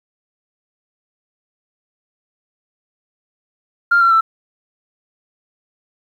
sine tone with pitch steps, 1396.9 / 1362.6 / 1329.2 Hz, F6 / F6 / E6, 0 / -43 / +14 cents, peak -8 dBFS, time 3.91-4.21 s, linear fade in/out 10 ms, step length 100 ms, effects tanh soft clip ceiling -5 dBFS + 8-bit

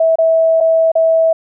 sine tone with dropouts, 651 Hz, E5, 22 cents flat, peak -8 dBFS, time 0-1.33 s, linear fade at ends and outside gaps 5 ms, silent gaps 0.157-0.185 / 0.604-0.608 / 0.918-0.953 s, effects none

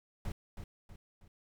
brown noise with echo, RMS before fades -37 dBFS, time 0.25-0.32 s, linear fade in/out 2 ms, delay 320 ms, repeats 3, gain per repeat -7 dB, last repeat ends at 1.28 s, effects none

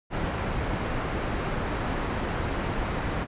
pink low-pass noise, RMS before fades -29 dBFS, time 0.1-3.27 s, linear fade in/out 50 ms, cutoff 1900 Hz, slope 12 dB/octave, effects resampled to 8000 Hz

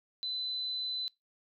sine tone, 4017 Hz, B7, 29 cents sharp, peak -33 dBFS, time 0.23-1.08 s, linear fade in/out 0 ms, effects noise-tail reverb RT60 0.2 s tail -23 dB re dry

